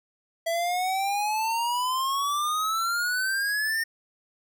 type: exponential sweep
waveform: square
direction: up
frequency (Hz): 659.3 to 1833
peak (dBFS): -25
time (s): 0.46-3.84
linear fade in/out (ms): 10
effects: none